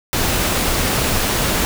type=noise; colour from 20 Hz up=pink; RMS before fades=-18 dBFS; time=0.13-1.65 s; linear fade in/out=0 ms; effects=none